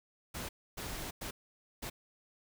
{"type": "noise bursts at uneven times", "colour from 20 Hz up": "pink", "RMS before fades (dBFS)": -41, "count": 4, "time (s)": [[0.34, 0.49], [0.77, 1.11], [1.21, 1.31], [1.82, 1.9]], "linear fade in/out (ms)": 10, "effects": []}